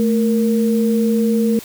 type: tone pair together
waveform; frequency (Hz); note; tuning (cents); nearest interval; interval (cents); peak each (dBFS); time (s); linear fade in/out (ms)
sine; 220 / 466.2; A3 / A#4; 0 / 0; octave + minor second; 1300; -14 / -19; 0-1.59; 0
effects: white hiss -37 dBFS RMS until 1.64 s